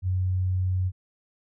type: tone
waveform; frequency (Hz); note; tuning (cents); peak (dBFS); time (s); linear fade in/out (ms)
sine; 92.4; F#2; -2; -22; 0.02-0.92; 50
effects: none